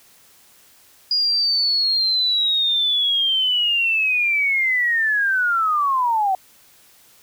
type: linear sweep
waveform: sine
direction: down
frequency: 4891 to 740 Hz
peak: -16 dBFS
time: 1.11-6.35 s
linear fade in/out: 2 ms
effects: white hiss -52 dBFS RMS until 7.22 s